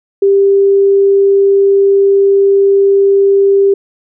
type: tone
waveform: sine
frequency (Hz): 395.3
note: G4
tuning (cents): +15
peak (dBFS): -5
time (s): 0.22-3.74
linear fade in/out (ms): 5
effects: none